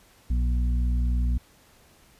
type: harmonic tone with a mistuned harmonic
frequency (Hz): 60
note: B1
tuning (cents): -49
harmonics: 1 / 2 / 3 / 4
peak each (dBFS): -21 / -35 / -38 / -37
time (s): 0.3-1.38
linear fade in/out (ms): 5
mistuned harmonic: 4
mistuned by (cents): +26
effects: pink hiss -57 dBFS RMS until 2.19 s + resampled to 32000 Hz